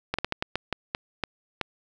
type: slowing click train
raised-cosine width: 0.3 ms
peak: -10 dBFS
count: 10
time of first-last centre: 0.14-1.613 s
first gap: 46 ms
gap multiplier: 1.3
effects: none